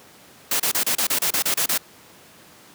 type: noise bursts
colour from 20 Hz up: white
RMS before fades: -21 dBFS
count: 11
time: 0.51-1.778 s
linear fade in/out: 5 ms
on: 88 ms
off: 30 ms
effects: pink hiss -48 dBFS RMS until 2.74 s + high-pass 150 Hz 12 dB/octave